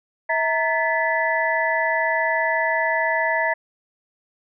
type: tone cluster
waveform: sine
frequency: 648 / 927 / 1731 / 1986 Hz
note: E5 / A#5 / A6 / B6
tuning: -30 / -10 / -29 / +9 cents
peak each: -24 dBFS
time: 0.29-3.54 s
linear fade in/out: 10 ms
effects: none